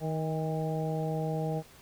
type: harmonic tone with a mistuned harmonic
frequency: 157.7 Hz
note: D#3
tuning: 24 cents sharp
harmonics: 1 / 2 / 3 / 4 / 5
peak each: -31 / -40 / -36 / -38 / -39 dBFS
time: 0-1.63 s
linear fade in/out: 50 ms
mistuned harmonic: 5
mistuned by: +31 cents
effects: pink hiss -55 dBFS RMS until 1.81 s